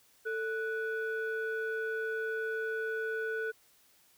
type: tone pair together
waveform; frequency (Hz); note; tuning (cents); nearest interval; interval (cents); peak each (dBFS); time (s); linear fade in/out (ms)
sine; 444.1 / 1480; A4 / F#6; +16 / 0; octave + major sixth; 2084; -33 / -34; 0.25-3.52; 20
effects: tanh soft clip ceiling -27 dBFS + white hiss -65 dBFS RMS until 4.17 s